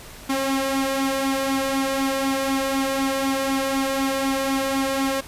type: tone with flanger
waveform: sawtooth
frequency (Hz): 270.1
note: C#4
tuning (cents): -45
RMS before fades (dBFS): -23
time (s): 0.29-5.21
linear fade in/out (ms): 10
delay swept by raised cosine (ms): 0.85 to 2.05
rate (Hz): 4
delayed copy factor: +0.6
effects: pink hiss -41 dBFS RMS until 5.27 s + resampled to 32000 Hz